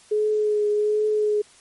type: tone with vibrato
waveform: sine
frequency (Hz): 422.2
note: G#4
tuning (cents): +29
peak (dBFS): -18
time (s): 0.11-1.42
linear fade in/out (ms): 10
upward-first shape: triangle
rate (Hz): 1.3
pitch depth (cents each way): 24
effects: white hiss -52 dBFS RMS until 1.6 s + MP3 48 kbps